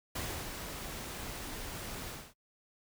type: noise with ADSR envelope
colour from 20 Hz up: pink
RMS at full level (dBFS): -37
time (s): 0.15-2.34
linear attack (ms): 7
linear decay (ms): 310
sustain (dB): -5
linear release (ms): 250
effects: noise-tail reverb RT60 0.1 s tail -25 dB re dry